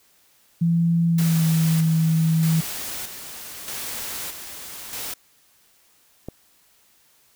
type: tone with pitch glide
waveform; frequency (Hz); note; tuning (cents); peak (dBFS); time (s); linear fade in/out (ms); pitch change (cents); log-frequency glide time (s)
sine; 168.3 to 161.54; E3 to E3; +36 to -35; -16; 0.61-2.61; 10; -71; 1.07-1.46
type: noise with tremolo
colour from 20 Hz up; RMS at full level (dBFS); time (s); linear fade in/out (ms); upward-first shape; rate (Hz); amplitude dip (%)
white; -31; 1.18-5.14; 5; square; 0.8; 50
type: click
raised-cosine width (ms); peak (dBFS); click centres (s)
2; -18; 6.286
effects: white hiss -59 dBFS RMS until 7.35 s